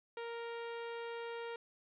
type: tone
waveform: sawtooth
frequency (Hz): 466.2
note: A#4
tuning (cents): 0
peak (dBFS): -37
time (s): 0.17-1.56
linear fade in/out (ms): 2
effects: resampled to 8000 Hz + 12-bit

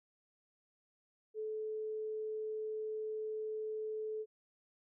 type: tone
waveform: sine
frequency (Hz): 433.3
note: A4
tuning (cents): -27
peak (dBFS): -37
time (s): 1.34-4.26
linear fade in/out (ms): 50
effects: none

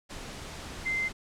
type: tone in noise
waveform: sine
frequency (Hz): 2079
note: C7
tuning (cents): -12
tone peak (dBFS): -27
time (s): 0.85-1.09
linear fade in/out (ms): 20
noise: pink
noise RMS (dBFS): -41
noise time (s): 0.09-1.13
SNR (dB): +11
effects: low-pass 8000 Hz 12 dB/octave

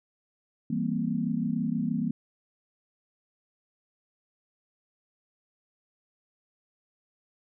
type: chord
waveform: sine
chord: C dominant seventh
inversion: first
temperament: equal with one note detuned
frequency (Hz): 164.81 / 196 / 233.1 / 259.4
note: E3 / G3 / Bb3 / C4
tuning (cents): 0 / 0 / 0 / -15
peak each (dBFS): -32 / -32 / -29 / -34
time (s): 0.7-2.11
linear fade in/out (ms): 5
effects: none

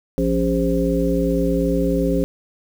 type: harmonic tone with a mistuned harmonic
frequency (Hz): 58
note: A#1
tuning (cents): -8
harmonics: 1 / 3 / 5 / 7 / 9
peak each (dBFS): -24 / -22 / -21 / -24 / -23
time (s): 0.18-2.24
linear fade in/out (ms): 0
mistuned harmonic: 5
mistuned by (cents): -81
effects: 7-bit

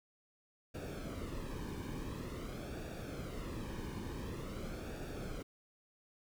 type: noise with flanger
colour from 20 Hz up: brown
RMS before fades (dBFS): -43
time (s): 0.74-5.43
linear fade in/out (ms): 10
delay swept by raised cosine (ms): 0.97 to 1.51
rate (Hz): 0.47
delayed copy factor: -0.65
effects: none

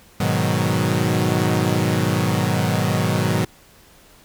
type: chord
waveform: sawtooth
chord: G# minor seventh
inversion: none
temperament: equal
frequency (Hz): 103.83 / 123.47 / 155.56 / 185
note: G#2 / B2 / D#3 / F#3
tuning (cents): 0 / 0 / 0 / 0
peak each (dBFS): -19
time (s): 0.2-3.45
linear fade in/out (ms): 5
effects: pink hiss -50 dBFS RMS until 4.24 s

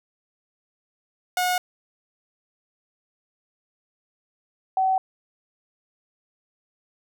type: tone pair in turn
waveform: sawtooth / sine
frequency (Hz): 725 / 759.1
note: F#5 / F#5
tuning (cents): -35 / +44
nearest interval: minor second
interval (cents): 79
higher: second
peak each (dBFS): -17 / -18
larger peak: first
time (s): 1.37-1.58 / 4.77-4.98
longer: neither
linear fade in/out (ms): 2
effects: none

